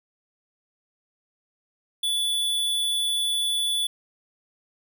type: tone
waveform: square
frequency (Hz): 3452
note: A7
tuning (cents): -34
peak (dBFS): -23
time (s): 2.03-3.87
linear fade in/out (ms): 5
effects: none